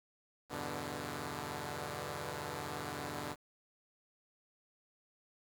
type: chord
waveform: 5% pulse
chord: E minor seventh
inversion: none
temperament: equal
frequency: 82.41 / 98 / 123.47 / 146.83 Hz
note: E2 / G2 / B2 / D3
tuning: 0 / 0 / 0 / 0 cents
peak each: -36 / -36 / -34 / -31 dBFS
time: 0.49-3.36 s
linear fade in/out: 50 ms
effects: 10-bit